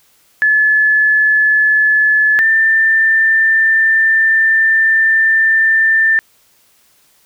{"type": "tone pair in turn", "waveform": "sine", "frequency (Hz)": [1722, 1785.4], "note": ["A6", "A6"], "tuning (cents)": [-38, 25], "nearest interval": "minor second", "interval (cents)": 63, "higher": "second", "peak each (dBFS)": -8, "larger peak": "neither", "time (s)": [[0.42, 2.39], [2.39, 6.19]], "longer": "second", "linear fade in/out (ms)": 0, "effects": ["white hiss -53 dBFS RMS until 7.25 s"]}